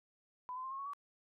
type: tone with pitch steps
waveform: sine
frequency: 1000 / 1026.3 / 1053.4 / 1081.1 / 1109.6 / 1138.8 Hz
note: B5 / C6 / C6 / C#6 / C#6 / C#6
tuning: +21 / -34 / +11 / -44 / +1 / +46 cents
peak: -40 dBFS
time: 0.49-0.934 s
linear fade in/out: 0 ms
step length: 74 ms
effects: none